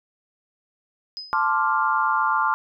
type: tone with exponential decay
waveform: sine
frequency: 5030 Hz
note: D#8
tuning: 18 cents sharp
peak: -28 dBFS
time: 1.17-1.51 s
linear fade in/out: 0 ms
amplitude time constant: 73 ms
type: chord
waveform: sine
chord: D minor seventh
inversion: second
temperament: equal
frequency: 880 / 1046.5 / 1174.7 / 1396.9 Hz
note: A5 / C6 / D6 / F6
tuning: 0 / 0 / 0 / 0 cents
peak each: -24 dBFS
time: 1.33-2.54 s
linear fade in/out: 0 ms
effects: none